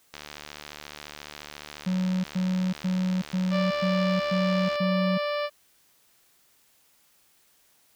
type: click train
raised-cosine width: 0.2 ms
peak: -21 dBFS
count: 344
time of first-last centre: 0.14-4.756 s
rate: 74.3 Hz
type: tone bursts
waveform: triangle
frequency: 185 Hz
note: F#3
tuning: in tune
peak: -21 dBFS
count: 7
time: 1.86-5.18 s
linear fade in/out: 10 ms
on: 380 ms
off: 110 ms
type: harmonic tone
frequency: 587.3 Hz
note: D5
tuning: in tune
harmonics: 1 / 2 / 3 / 4 / 5 / 6 / 7 / 8 / 9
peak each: -27 / -33 / -38 / -38 / -41 / -45 / -45 / -46 / -48 dBFS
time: 3.5-5.5 s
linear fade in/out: 50 ms
effects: white hiss -63 dBFS RMS until 7.95 s